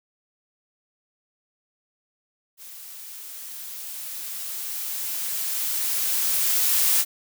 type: noise with level ramp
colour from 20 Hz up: blue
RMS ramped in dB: -42 to -19 dBFS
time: 2.57-7.05 s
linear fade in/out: 50 ms
effects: none